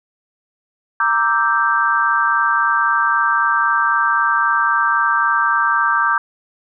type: chord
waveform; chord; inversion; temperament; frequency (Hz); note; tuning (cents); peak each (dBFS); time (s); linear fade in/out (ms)
sine; E half-diminished seventh; second; equal; 932.3 / 1174.7 / 1318.5 / 1568; Bb5 / D6 / E6 / G6; 0 / 0 / 0 / 0; -21 / -17 / -22 / -17; 1-6.18; 2
effects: none